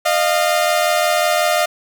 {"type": "tone pair together", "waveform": "sawtooth", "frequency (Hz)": [613, 698.5], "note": ["D#5", "F5"], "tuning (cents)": [-26, 0], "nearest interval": "major second", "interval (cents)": 226, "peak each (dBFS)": -13, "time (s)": [0.05, 1.66], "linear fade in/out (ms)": 10, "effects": []}